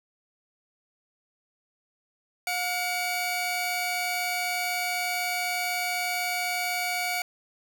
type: tone pair together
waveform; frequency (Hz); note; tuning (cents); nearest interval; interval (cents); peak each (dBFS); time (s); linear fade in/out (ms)
sawtooth; 718 / 2274; F5 / C#7; +48 / +44; octave + minor sixth; 1996; -26; 2.47-7.22; 2
effects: 9-bit